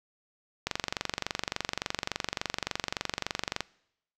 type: click train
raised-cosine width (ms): 0.2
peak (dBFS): -11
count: 70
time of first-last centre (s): 0.67-3.606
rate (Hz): 23.5
effects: noise-tail reverb RT60 0.8 s tail -23 dB re dry